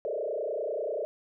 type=tone with frequency modulation; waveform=sine; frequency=523.3 Hz; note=C5; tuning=in tune; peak=-29 dBFS; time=0.05-1.05 s; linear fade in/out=0 ms; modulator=30.2 Hz; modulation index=3.6; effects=none